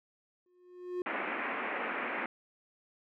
triangle tone with exponential growth, 359.3 Hz, F4, 49 cents sharp, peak -28 dBFS, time 0.46-1.02 s, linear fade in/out 2 ms, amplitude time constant 120 ms
white band-pass noise, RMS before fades -36 dBFS, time 1.06-2.26 s, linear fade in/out 2 ms, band 210 to 2400 Hz, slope 48 dB/octave
effects none

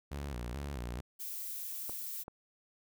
sawtooth tone with vibrato, 65.2 Hz, C2, 5 cents flat, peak -34 dBFS, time 0.11-1.01 s, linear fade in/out 10 ms, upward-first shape square, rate 2.3 Hz, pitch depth 150 cents each way
violet noise, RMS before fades -41 dBFS, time 1.19-2.24 s, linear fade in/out 20 ms
clicks, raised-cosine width 1 ms, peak -30 dBFS, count 2, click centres 1.895 / 2.281 s
effects none

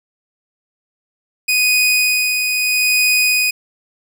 sawtooth tone with tremolo, 2489 Hz, D#7, in tune, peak -8 dBFS, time 1.48-3.51 s, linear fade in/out 10 ms, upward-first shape sine, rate 0.77 Hz, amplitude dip 40%, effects none

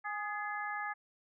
harmonic tone with a mistuned harmonic, 413.9 Hz, G#4, 6 cents flat, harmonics 2 / 3 / 4 / 5, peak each -40 / -41 / -40 / -45 dBFS, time 0.04-0.94 s, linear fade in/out 20 ms, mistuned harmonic 4, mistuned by +42 cents, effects none

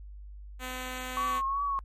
5% pulse tone, 254.7 Hz, C4, 46 cents flat, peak -24 dBFS, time 0.59-1.42 s, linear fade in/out 50 ms
sine tone with vibrato, 1108.7 Hz, C#6, in tune, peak -27 dBFS, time 1.17-1.79 s, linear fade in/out 0 ms, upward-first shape triangle, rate 2.7 Hz, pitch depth 57 cents each way
effects added 50 Hz sine -42 dBFS peak until 1.84 s + MP3 64 kbps

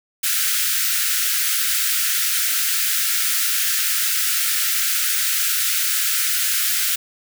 white high-pass noise, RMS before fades -20 dBFS, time 0.23-6.96 s, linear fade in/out 10 ms, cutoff 1300 Hz, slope 96 dB/octave, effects none

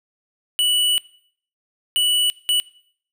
square tone bursts at uneven times, 2954 Hz, F#7, 3 cents flat, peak -16 dBFS, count 3, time 0.59-0.98 / 1.96-2.3 / 2.49-2.6 s, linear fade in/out 0 ms, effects noise-tail reverb RT60 0.6 s tail -22 dB re dry

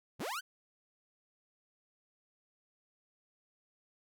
sawtooth linear sweep, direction up, 57.2 to 1600 Hz, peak -33 dBFS, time 0.19-0.41 s, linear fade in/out 20 ms, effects none

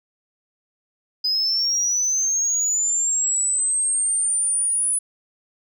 sine linear sweep, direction up, 4978 to 9956 Hz, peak -17 dBFS, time 1.24-4.99 s, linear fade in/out 10 ms, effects tanh soft clip ceiling -15 dBFS

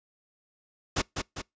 pink noise with echo, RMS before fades -26 dBFS, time 0.96-1.02 s, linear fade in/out 10 ms, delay 200 ms, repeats 2, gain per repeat -5 dB, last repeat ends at 1.42 s, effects noise-tail reverb RT60 0.2 s tail -26 dB re dry + resampled to 16000 Hz

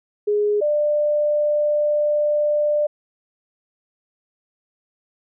sine tone pair in turn, 415.9 / 594.7 Hz, G#4 / D5, +2 / +22 cents, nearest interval tritone, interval 620 cents, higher second, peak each -16 dBFS, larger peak neither, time 0.27-0.61 / 0.61-2.87 s, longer second, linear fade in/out 10 ms, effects none

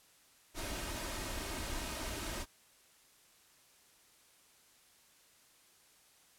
pink noise with comb filter, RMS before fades -40 dBFS, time 0.54-2.46 s, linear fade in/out 50 ms, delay 3.2 ms, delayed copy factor +0.5, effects white hiss -65 dBFS RMS until 6.38 s + low-pass 12000 Hz 12 dB/octave

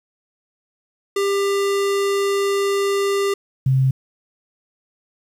square / sine tone pair in turn, 397.8 / 132.25 Hz, G4 / C3, +25 / +19 cents, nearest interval octave + perfect fifth, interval 1906 cents, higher first, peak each -18 / -13 dBFS, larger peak second, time 1.16-3.34 / 3.66-3.91 s, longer first, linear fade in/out 5 ms, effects low-pass 12000 Hz 12 dB/octave + 8-bit

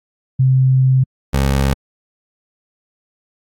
sine / 20% pulse tone pair in turn, 130.81 / 68.14 Hz, C3 / C#2, 0 / -29 cents, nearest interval major seventh, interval 1129 cents, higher first, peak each -9 / -8 dBFS, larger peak second, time 0.39-1.04 / 1.33-1.74 s, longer first, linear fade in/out 10 ms, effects AAC 64 kbps

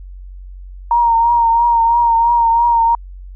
sine tone with vibrato, 932.3 Hz, A#5, in tune, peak -9 dBFS, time 0.91-2.95 s, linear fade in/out 2 ms, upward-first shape triangle, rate 3 Hz, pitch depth 40 cents each way, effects added 46 Hz sine -30 dBFS peak until 3.35 s

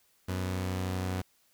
sawtooth tone pair together, 92.6 / 247.1 Hz, F#2 / B3, +2 / +1 cents, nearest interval octave + perfect fourth, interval 1699 cents, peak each -27 / -37 dBFS, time 0.28-1.22 s, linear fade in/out 10 ms, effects white hiss -68 dBFS RMS until 1.53 s

